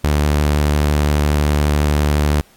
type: tone with vibrato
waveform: sawtooth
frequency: 74 Hz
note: D2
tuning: 14 cents sharp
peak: -9 dBFS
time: 0.04-2.41 s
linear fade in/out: 0 ms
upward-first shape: triangle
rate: 5.7 Hz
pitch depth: 9 cents each way
effects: pink hiss -51 dBFS RMS until 2.56 s + AAC 64 kbps